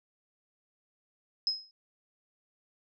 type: tone with exponential decay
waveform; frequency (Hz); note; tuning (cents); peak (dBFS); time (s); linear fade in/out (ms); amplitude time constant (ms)
sine; 5120; D#8; +49; -23; 1.47-1.71; 1; 52
effects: none